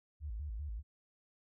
sine tone with vibrato, 63.2 Hz, B1, 41 cents sharp, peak -38 dBFS, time 0.2-0.83 s, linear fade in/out 50 ms, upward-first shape square, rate 5.1 Hz, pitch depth 280 cents each way, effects none

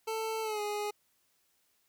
25% pulse tone with pitch glide, 443.2 to 415.9 Hz, A4 to G#4, +13 to +2 cents, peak -29 dBFS, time 0.07-0.91 s, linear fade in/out 10 ms, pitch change -111 cents, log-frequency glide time 0.42-0.61 s, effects white hiss -73 dBFS RMS until 1.88 s

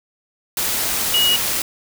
sine tone in noise, 2900 Hz, F#7, 35 cents flat, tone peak -14 dBFS, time 1.14-1.36 s, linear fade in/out 2 ms, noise white, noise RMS -21 dBFS, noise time 0.57-1.62 s, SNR +4 dB, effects none

